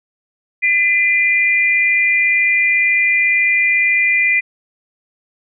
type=tone pair together; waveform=sine; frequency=2018 / 2400 Hz; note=B6 / D7; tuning=+37 / +37 cents; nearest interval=minor third; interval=300 cents; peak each=-14 dBFS; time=0.62-4.41 s; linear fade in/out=20 ms; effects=none